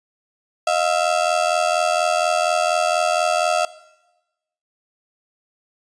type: ring-modulated tone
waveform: 35% pulse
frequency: 665 Hz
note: E5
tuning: 15 cents sharp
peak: -12 dBFS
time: 0.67-3.65 s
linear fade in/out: 0 ms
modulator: 42.1 Hz
effects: noise-tail reverb RT60 1.0 s tail -18 dB re dry + resampled to 22050 Hz